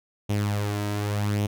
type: tone with flanger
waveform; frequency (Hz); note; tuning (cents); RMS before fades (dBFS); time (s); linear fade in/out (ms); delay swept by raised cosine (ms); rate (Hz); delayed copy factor
sawtooth; 103.2; G#2; -10; -26; 0.29-1.47; 10; 0.32 to 3.12; 0.87; +0.55
effects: none